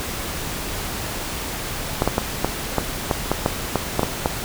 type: clicks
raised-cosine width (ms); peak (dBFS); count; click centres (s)
1; -3; 12; 2.021 / 2.076 / 2.181 / 2.446 / 2.783 / 3.112 / 3.316 / 3.461 / 3.757 / 3.994 / 4.032 / 4.259
effects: pink hiss -28 dBFS RMS until 4.44 s